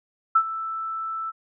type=tone with ADSR envelope; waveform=sine; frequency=1322 Hz; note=E6; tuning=5 cents sharp; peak=-12 dBFS; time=0.35-1.32 s; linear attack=9 ms; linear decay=67 ms; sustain=-15 dB; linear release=30 ms; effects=none